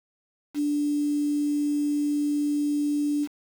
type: tone with quantisation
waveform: sine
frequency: 292.7 Hz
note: D4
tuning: 6 cents flat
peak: -22 dBFS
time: 0.54-3.28 s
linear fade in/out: 50 ms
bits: 7
effects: none